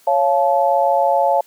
sine chord, Db augmented, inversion none, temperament just, 554.4 / 693 / 866.2 Hz, Db5 / F5 / A5, 0 / -14 / -27 cents, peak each -17 dBFS, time 0.07-1.41 s, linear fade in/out 5 ms, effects white hiss -52 dBFS RMS until 1.46 s + high-pass 200 Hz 12 dB/octave

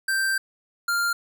square tone pair in turn, 1568 / 1396.9 Hz, G6 / F6, 0 / 0 cents, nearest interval major second, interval 200 cents, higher first, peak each -22 dBFS, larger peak neither, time 0.08-0.38 / 0.88-1.13 s, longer first, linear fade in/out 5 ms, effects none

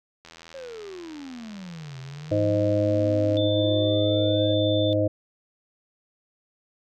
click train, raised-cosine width 0.2 ms, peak -27 dBFS, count 259, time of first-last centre 0.25-3.37 s, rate 82.7 Hz
triangle exponential two-way sweep, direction down then up, 554 to 130.81 to 554 Hz, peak -34 dBFS, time 0.54-4.54 s, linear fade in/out 5 ms, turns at 1.99 s
harmonic tone, 103.83 Hz, G#2, in tune, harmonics 1 / 3 / 5 / 6, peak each -25 / -25 / -25 / -25 dBFS, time 2.31-5.08 s, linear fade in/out 10 ms
sine tone, 3544 Hz, A7, 12 cents sharp, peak -30 dBFS, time 3.37-4.93 s, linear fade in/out 0 ms
effects none

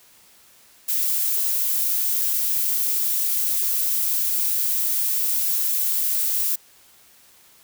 violet noise, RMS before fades -22 dBFS, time 0.88-6.56 s, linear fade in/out 10 ms, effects white hiss -53 dBFS RMS until 7.63 s

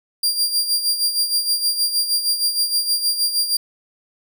sawtooth tone with tremolo, 4770 Hz, D8, 26 cents sharp, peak -12 dBFS, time 0.23-3.57 s, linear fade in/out 5 ms, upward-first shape sine, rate 6.4 Hz, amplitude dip 65%, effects none

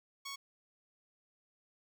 10% pulse tone, 1108.7 Hz, C#6, in tune, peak -33 dBFS, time 0.25-0.36 s, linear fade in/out 10 ms, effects none

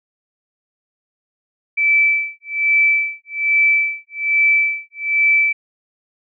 sine tone with tremolo, 2318 Hz, D7, 23 cents flat, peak -10 dBFS, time 1.77-5.53 s, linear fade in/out 10 ms, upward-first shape sine, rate 1.2 Hz, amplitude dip 100%, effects none

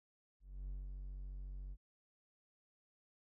triangle tone with ADSR envelope, 47 Hz, F#1, 28 cents sharp, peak -39 dBFS, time 0.4-1.77 s, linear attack 280 ms, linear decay 190 ms, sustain -3 dB, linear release 50 ms, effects none

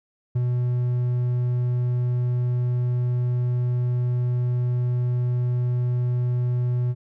triangle tone with ADSR envelope, 123.1 Hz, B2, 5 cents flat, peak -16 dBFS, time 0.35-6.95 s, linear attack 11 ms, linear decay 23 ms, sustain -2 dB, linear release 45 ms, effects none

